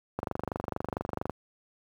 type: click train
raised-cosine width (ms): 1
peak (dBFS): -16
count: 28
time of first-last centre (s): 0.19-1.297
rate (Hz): 24.4
effects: high-pass 60 Hz 12 dB/octave + 9-bit